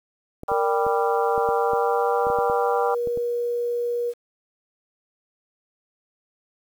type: clicks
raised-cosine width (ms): 2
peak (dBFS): -21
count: 12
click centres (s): 0.434 / 0.517 / 0.866 / 1.379 / 1.489 / 1.734 / 2.269 / 2.301 / 2.387 / 2.499 / 3.073 / 3.174
type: tone with pitch glide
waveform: sine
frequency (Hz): 466.2 to 478.8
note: A#4 to A#4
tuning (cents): 0 to +46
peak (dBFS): -22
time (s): 0.48-4.14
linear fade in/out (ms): 50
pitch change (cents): +46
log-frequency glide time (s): 1.42-2.27
type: harmonic tone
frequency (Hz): 196.7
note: G3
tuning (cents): +6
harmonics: 3 / 4 / 5 / 6 / 7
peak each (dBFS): -29 / -24 / -29 / -29 / -32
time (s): 0.48-2.95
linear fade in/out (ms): 10
effects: 8-bit